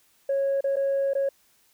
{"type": "tone with dropouts", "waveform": "sine", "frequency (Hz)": 550, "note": "C#5", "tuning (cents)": -14, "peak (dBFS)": -20, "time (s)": [0.29, 1.29], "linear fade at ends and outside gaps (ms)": 5, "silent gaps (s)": [[0.608, 0.641], [0.759, 0.766], [1.135, 1.151]], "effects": ["tanh soft clip ceiling -19 dBFS", "white hiss -63 dBFS RMS until 1.73 s"]}